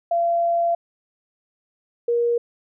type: tone pair in turn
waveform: sine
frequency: 683 / 473.2 Hz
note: F5 / A#4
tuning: -39 / +26 cents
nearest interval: tritone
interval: 635 cents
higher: first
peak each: -17 dBFS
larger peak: neither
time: 0.11-0.75 / 2.08-2.38 s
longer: first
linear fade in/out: 5 ms
effects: none